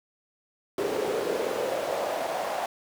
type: noise with high-pass filter sweep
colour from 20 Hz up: brown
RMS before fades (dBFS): -29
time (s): 0.78-2.66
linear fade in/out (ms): 2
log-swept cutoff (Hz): 400 to 710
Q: 4.1
effects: none